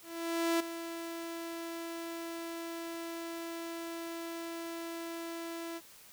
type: tone with ADSR envelope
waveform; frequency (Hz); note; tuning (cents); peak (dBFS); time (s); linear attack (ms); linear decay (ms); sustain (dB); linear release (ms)
sawtooth; 333.9; E4; +22; -23; 0.02-5.81; 580; 7; -12; 44
effects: white hiss -56 dBFS RMS until 6.12 s